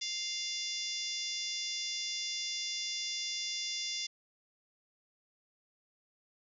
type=harmonic tone; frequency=698.5 Hz; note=F5; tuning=in tune; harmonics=3 / 4 / 5 / 6 / 7 / 8 / 9 / 10; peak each=-45 / -46 / -40 / -50 / -40 / -41 / -46 / -49 dBFS; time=0.01-4.07 s; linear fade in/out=10 ms; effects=none